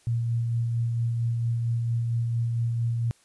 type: tone with tremolo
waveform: sine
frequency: 116.9 Hz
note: A#2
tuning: 5 cents sharp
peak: -22 dBFS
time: 0.07-3.11 s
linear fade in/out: 0 ms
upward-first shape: sine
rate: 4.4 Hz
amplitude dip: 25%
effects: white hiss -61 dBFS RMS until 3.24 s + resampled to 24000 Hz